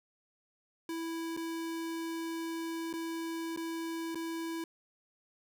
square tone with dropouts, 329.6 Hz, E4, in tune, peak -36 dBFS, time 0.89-4.64 s, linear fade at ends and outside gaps 2 ms, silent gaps 1.366-1.373 / 2.929-2.937 / 3.563-3.573 / 4.147-4.155 s, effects none

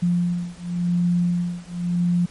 sine beating tone pair, 174.61 / 175.53 Hz, F3 / F3, 0 / +9 cents, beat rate 0.92 Hz, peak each -22 dBFS, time 0.02-2.26 s, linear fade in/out 10 ms, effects pink hiss -47 dBFS RMS until 2.3 s + MP3 48 kbps

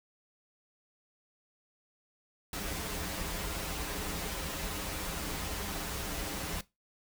pink noise with comb filter, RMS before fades -37 dBFS, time 2.53-6.61 s, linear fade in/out 2 ms, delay 8.3 ms, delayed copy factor -0.75, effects noise-tail reverb RT60 0.2 s tail -18 dB re dry

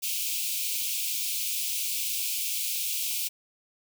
white high-pass noise, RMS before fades -30 dBFS, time 0.02-3.29 s, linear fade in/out 20 ms, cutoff 2300 Hz, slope 96 dB/octave, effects none

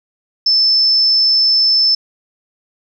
sine tone, 5274 Hz, E8, in tune, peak -9 dBFS, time 0.46-1.95 s, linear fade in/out 5 ms, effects 8-bit

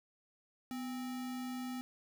sine tone with sample-and-hold, 250 Hz, B3, 21 cents sharp, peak -38 dBFS, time 0.71-1.81 s, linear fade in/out 0 ms, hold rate 1050 Hz, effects none

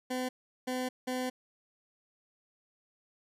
20% pulse tone bursts at uneven times, 254.2 Hz, C4, 50 cents flat, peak -27 dBFS, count 3, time 0.1-0.29 / 0.67-0.89 / 1.07-1.3 s, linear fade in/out 10 ms, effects resampled to 32000 Hz

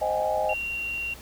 sine chord, Ab major seventh, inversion first, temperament equal with one note detuned, 523.3 / 622.3 / 771 / 830.6 Hz, C5 / Eb5 / G5 / Ab5, 0 / 0 / -29 / 0 cents, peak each -31 / -26 / -31 / -28 dBFS, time 0.01-0.54 s, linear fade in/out 10 ms
sine tone, 2755 Hz, F7, 24 cents flat, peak -28 dBFS, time 0.49-1.14 s, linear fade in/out 5 ms
effects added 60 Hz sine -46 dBFS peak until 1.21 s + pink hiss -46 dBFS RMS until 1.21 s

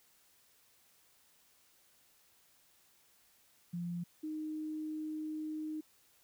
sine tone pair in turn, 173.7 / 309.5 Hz, F3 / D#4, -9 / -9 cents, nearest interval minor seventh, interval 1000 cents, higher second, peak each -36 / -37 dBFS, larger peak first, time 3.73-4.04 / 4.23-5.81 s, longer second, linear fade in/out 10 ms, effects white hiss -68 dBFS RMS until 6.23 s

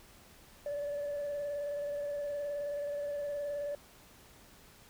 sine tone with vibrato, 578 Hz, D5, 28 cents flat, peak -32 dBFS, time 0.66-3.75 s, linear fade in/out 2 ms, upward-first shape square, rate 19 Hz, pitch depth 19 cents each way, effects tanh soft clip ceiling -32 dBFS + pink hiss -58 dBFS RMS until 4.89 s

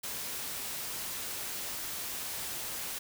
white noise, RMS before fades -38 dBFS, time 0.03-2.99 s, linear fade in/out 10 ms, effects none

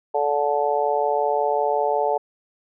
harmonic tone, 145.4 Hz, D3, 17 cents flat, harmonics 3 / 4 / 5 / 6, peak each -24 / -24 / -24 / -24 dBFS, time 0.14-2.18 s, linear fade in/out 10 ms, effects none

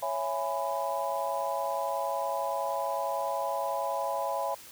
sine chord, C# minor seventh, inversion none, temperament just, 554.4 / 665.2 / 831.5 / 997.9 Hz, C#5 / E5 / G#5 / B5, 0 / +16 / +2 / +18 cents, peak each -34 dBFS, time 0.02-4.55 s, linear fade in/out 10 ms, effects white hiss -49 dBFS RMS until 4.71 s

